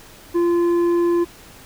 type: tone with tanh clipping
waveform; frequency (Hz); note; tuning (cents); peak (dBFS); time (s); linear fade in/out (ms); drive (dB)
sine; 344.7; F4; -23; -16; 0.34-1.25; 20; 7
effects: pink hiss -44 dBFS RMS until 1.65 s